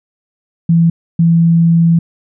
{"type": "tone bursts at uneven times", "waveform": "sine", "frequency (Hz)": 167.1, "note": "E3", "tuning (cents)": 24, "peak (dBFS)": -6, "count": 2, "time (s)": [[0.69, 0.9], [1.19, 1.99]], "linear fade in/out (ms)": 5, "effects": []}